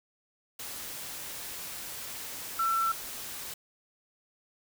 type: tone in noise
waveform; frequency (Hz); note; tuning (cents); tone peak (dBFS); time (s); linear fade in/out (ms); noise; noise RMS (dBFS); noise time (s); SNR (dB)
sine; 1341; E6; +29; -25; 2.59-2.92; 5; white; -40; 0.59-3.54; +12
effects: none